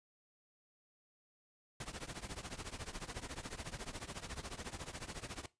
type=noise with tremolo; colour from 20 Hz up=pink; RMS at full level=-42 dBFS; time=1.8-5.46 s; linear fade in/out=2 ms; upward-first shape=triangle; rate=14 Hz; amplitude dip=95%; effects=noise-tail reverb RT60 0.2 s tail -17 dB re dry + resampled to 22050 Hz